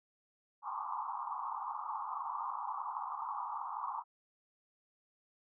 white band-pass noise, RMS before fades -40 dBFS, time 0.62-4.04 s, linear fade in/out 50 ms, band 810 to 1200 Hz, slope 96 dB/octave, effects none

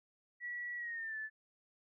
sine tone with pitch glide, 1937 to 1745.7 Hz, B6 to A6, -34 to -14 cents, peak -39 dBFS, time 0.4-1.3 s, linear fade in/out 50 ms, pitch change -180 cents, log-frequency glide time 0.77-1.17 s, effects none

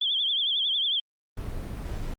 sine tone with vibrato, 3322 Hz, G#7, in tune, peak -23 dBFS, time 0.01-1 s, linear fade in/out 5 ms, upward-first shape triangle, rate 11 Hz, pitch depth 130 cents each way
brown noise, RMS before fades -33 dBFS, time 1.37-2.14 s, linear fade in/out 5 ms
effects Opus 32 kbps

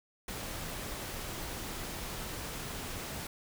pink noise, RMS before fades -40 dBFS, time 0.28-3.27 s, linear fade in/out 2 ms, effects none

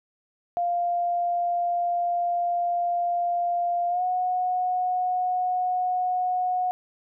sine tone with pitch glide, 698.5 to 730.3 Hz, F5 to F#5, 0 to -23 cents, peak -22 dBFS, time 0.57-6.71 s, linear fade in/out 0 ms, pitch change +77 cents, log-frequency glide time 3.89-4.03 s, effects none

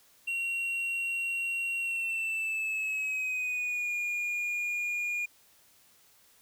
triangle tone with pitch glide, 2743 to 2430 Hz, F7 to D#7, -32 to -42 cents, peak -28 dBFS, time 0.27-5.26 s, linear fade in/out 10 ms, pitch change -210 cents, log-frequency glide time 1.79-3.93 s, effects white hiss -62 dBFS RMS until 6.41 s

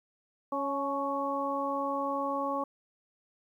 harmonic tone with a mistuned harmonic, 277.2 Hz, C#4, in tune, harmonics 1 / 2 / 3 / 4, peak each -36 / -34 / -36 / -33 dBFS, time 0.52-2.64 s, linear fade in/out 5 ms, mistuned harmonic 3, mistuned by +34 cents, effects 11-bit

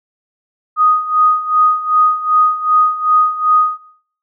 sine tone with tremolo, 1244.5 Hz, D#6, in tune, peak -7 dBFS, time 0.76-3.78 s, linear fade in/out 50 ms, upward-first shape sine, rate 2.6 Hz, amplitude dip 80%, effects noise-tail reverb RT60 0.6 s tail -17 dB re dry

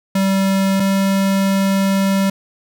square tone pair in turn, 193.7 / 194.71 Hz, G3 / G3, -20 / -11 cents, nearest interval unison, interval 9 cents, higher second, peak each -14 dBFS, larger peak neither, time 0.15-0.8 / 0.8-2.3 s, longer second, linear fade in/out 5 ms, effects none

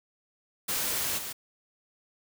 white noise with level steps, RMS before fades -30 / -37 dBFS, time 0.68-1.33 s, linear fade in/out 10 ms, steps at 1.17 s, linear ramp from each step 20 ms, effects none

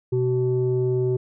sine tone pair together, 125.9 / 377.3 Hz, B2 / F#4, +34 / +34 cents, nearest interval octave + perfect fifth, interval 1900 cents, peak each -21 / -20 dBFS, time 0.12-1.17 s, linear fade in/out 10 ms, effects tanh soft clip ceiling -14 dBFS

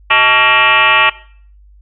sine tone with frequency modulation, 1880 Hz, A#6, 14 cents sharp, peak -6 dBFS, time 0.1-1.1 s, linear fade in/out 10 ms, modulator 250 Hz, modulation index 4.1, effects noise-tail reverb RT60 0.5 s tail -19 dB re dry + added 50 Hz sine -40 dBFS peak until 1.81 s

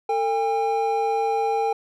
triangle tone pair together, 449.4 / 806 Hz, A4 / G5, +37 / +48 cents, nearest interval minor seventh, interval 1011 cents, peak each -22 / -20 dBFS, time 0.09-1.73 s, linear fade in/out 5 ms, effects none

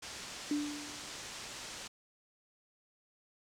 white low-pass noise, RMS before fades -46 dBFS, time 0.02-1.88 s, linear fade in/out 10 ms, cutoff 7300 Hz, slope 24 dB/octave
sine tone with exponential decay, 293.7 Hz, D4, in tune, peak -28 dBFS, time 0.51-1.2 s, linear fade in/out 2 ms, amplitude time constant 150 ms
effects none

